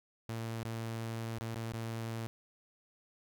sawtooth tone with dropouts, 113.8 Hz, A#2, 41 cents flat, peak -33 dBFS, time 0.29-2.27 s, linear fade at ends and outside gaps 0 ms, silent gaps 0.632-0.651 / 1.384-1.41 / 1.544-1.559 / 1.721-1.736 s, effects none

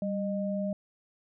sine tone pair together, 196 / 613.5 Hz, G3 / D#5, 0 / -25 cents, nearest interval octave + minor sixth, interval 1975 cents, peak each -30 / -33 dBFS, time 0.02-0.73 s, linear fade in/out 2 ms, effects none

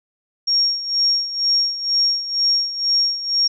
sine tone with tremolo, 5560 Hz, F8, 9 cents flat, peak -13 dBFS, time 0.47-3.48 s, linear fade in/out 10 ms, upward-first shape sine, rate 2.1 Hz, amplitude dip 75%, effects none

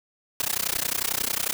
white noise with amplitude modulation, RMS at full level -23 dBFS, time 0.4-1.53 s, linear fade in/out 0 ms, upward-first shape sine, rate 31.1 Hz, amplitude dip 100%, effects none

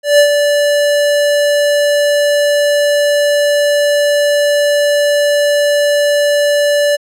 square tone with ADSR envelope, 582 Hz, D5, 16 cents flat, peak -4 dBFS, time 0.03-6.97 s, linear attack 160 ms, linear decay 84 ms, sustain -6 dB, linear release 21 ms, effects low-pass 12000 Hz 12 dB/octave

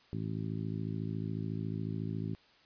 harmonic tone, 54 Hz, A1, 32 cents flat, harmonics 2 / 3 / 4 / 5 / 6 / 7, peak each -38 / -38 / -42 / -43 / -48 / -48 dBFS, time 0.13-2.35 s, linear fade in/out 0 ms, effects white hiss -63 dBFS RMS until 2.65 s + resampled to 11025 Hz

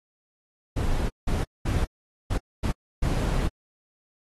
brown noise bursts at uneven times, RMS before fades -24 dBFS, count 6, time 0.76-1.09 / 1.27-1.44 / 1.65-1.85 / 2.3-2.38 / 2.63-2.72 / 3.02-3.48 s, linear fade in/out 10 ms, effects AAC 32 kbps

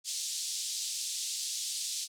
white band-pass noise, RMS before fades -36 dBFS, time 0.04-2.08 s, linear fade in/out 50 ms, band 3600 to 8300 Hz, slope 24 dB/octave, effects none

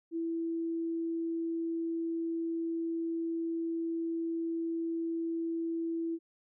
sine tone, 331.1 Hz, E4, 8 cents sharp, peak -31 dBFS, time 0.11-6.19 s, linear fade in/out 50 ms, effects none

